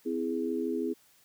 sine chord, C augmented, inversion none, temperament equal with one note detuned, 256.8 / 329.6 / 415.3 Hz, C4 / E4 / G#4, -32 / 0 / 0 cents, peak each -33 dBFS, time 0.05-0.94 s, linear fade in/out 20 ms, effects white hiss -63 dBFS RMS until 1.24 s + high-pass 60 Hz 12 dB/octave

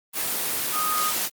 sine tone in noise, 1244.5 Hz, D#6, in tune, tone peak -24 dBFS, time 0.72-1.13 s, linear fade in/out 50 ms, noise white, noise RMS -26 dBFS, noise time 0.13-1.3 s, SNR -1 dB, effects high-pass 150 Hz 12 dB/octave + Opus 24 kbps

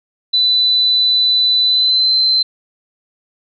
sine tone with pitch glide, 3993 to 4084 Hz, B7 to C8, +18 to -43 cents, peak -10 dBFS, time 0.33-2.43 s, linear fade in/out 10 ms, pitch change +39 cents, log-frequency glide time 1.64-2.13 s, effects none

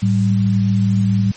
sine tone pair together, 108.6 / 193.24 Hz, A2 / G3, -22 / -25 cents, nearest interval minor seventh, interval 997 cents, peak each -15 dBFS, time 0.02-1.32 s, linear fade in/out 10 ms, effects white hiss -38 dBFS RMS until 1.36 s + MP3 32 kbps

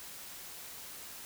silence, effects white hiss -47 dBFS RMS until 1.25 s

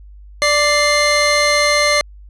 25% pulse tone pair together, 587.3 / 2093 Hz, D5 / C7, 0 / 0 cents, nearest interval octave + minor seventh, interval 2200 cents, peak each -11 dBFS, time 0.42-2.01 s, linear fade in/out 0 ms, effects added 50 Hz sine -36 dBFS peak until 2.29 s + resampled to 24000 Hz

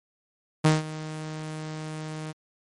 sawtooth tone with ADSR envelope, 155.7 Hz, D#3, 2 cents sharp, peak -11 dBFS, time 0.64-2.33 s, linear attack 13 ms, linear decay 170 ms, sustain -18 dB, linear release 25 ms, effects MP3 48 kbps

